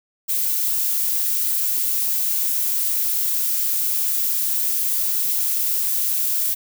violet noise, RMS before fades -21 dBFS, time 0.28-6.55 s, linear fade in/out 20 ms, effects none

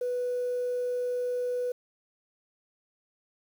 sine tone, 493.9 Hz, B4, in tune, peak -26 dBFS, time 0.01-1.72 s, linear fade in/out 5 ms, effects tanh soft clip ceiling -24 dBFS + 9-bit

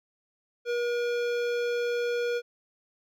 sine tone with hard clipping, 479 Hz, A#4, 47 cents sharp, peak -28 dBFS, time 0.65-2.42 s, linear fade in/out 50 ms, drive 16 dB, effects none

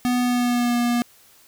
square tone with pitch glide, 246.9 to 239.9 Hz, B3 to A#3, 0 to +50 cents, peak -19 dBFS, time 0.05-1.02 s, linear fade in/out 0 ms, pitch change -50 cents, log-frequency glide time 0.21-0.77 s, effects white hiss -53 dBFS RMS until 1.47 s

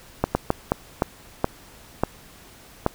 slowing click train, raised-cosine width 1 ms, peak -4 dBFS, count 8, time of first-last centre 0.24-2.864 s, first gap 110 ms, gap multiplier 1.4, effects pink hiss -48 dBFS RMS until 2.94 s

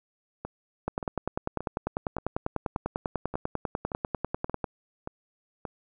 two click trains, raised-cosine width 1 ms, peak -20 / -14 dBFS, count 10 / 39, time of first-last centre 0.45-5.652 / 0.88-4.642 s, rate 1.73 / 10.1 Hz, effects none

